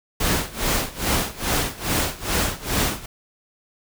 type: noise with tremolo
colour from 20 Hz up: pink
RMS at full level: -20 dBFS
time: 0.2-3.06 s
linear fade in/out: 5 ms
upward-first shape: sine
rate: 2.4 Hz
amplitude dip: 90%
effects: none